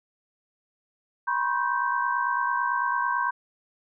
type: tone cluster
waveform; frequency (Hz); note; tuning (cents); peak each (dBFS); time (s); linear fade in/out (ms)
sine; 969 / 1038 / 1087 / 1557; B5 / C6 / C#6 / G6; -33 / -14 / -34 / -12; -27 / -32 / -29 / -28; 1.27-3.31; 10
effects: none